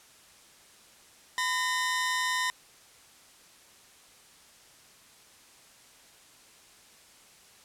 sawtooth tone pair together, 1006.1 / 1841 Hz, B5 / A#6, +32 / -22 cents, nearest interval minor seventh, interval 1046 cents, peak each -26 dBFS, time 1.38-2.5 s, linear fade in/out 0 ms, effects white hiss -56 dBFS RMS until 7.64 s + low-pass 10000 Hz 12 dB/octave

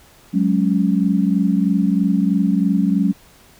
sine chord, F# suspended second, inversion none, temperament just, 185 / 208.1 / 277.5 Hz, F#3 / G#3 / C#4, 0 / +4 / +2 cents, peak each -17 / -18 / -20 dBFS, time 0.33-3.13 s, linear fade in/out 20 ms, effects pink hiss -49 dBFS RMS until 3.59 s

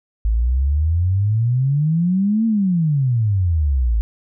sine exponential two-way sweep, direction up then down, 52.7 to 229.4 to 52.7 Hz, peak -14 dBFS, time 0.25-4.01 s, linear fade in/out 0 ms, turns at 2.46 s, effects none

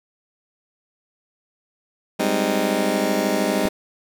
20% pulse chord, Ab major seventh, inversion third, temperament just, 194.67 / 207.7 / 259.6 / 311.5 Hz, G3 / Ab3 / C4 / Eb4, -12 / 0 / -13 / +2 cents, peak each -20 dBFS, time 2.19-3.69 s, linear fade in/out 10 ms
click, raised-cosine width 5 ms, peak -21 dBFS, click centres 3.654 s
effects none

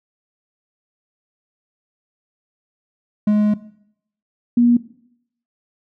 triangle / sine tone pair in turn, 210 / 239.5 Hz, G#3 / A#3, +19 / +47 cents, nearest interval major second, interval 228 cents, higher second, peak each -10 dBFS, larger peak neither, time 3.27-3.54 / 4.57-4.77 s, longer first, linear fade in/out 5 ms, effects noise-tail reverb RT60 0.7 s tail -17 dB re dry

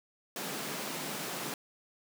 pink high-pass noise, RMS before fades -38 dBFS, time 0.36-1.54 s, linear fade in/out 2 ms, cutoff 150 Hz, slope 48 dB/octave, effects none

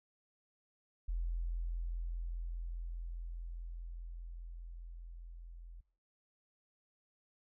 sine tone with level ramp, 42.44 Hz, F1, 49 cents flat, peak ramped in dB -33 to -48 dBFS, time 1.08-5.81 s, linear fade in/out 10 ms, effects noise-tail reverb RT60 0.5 s tail -22 dB re dry

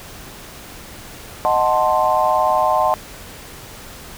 sine chord, D# diminished seventh, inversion none, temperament equal, 622.3 / 740 / 880 / 1046.5 Hz, D#5 / F#5 / A5 / C6, 0 / 0 / 0 / 0 cents, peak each -19 dBFS, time 1.45-2.94 s, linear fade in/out 0 ms, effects pink hiss -37 dBFS RMS until 4.17 s

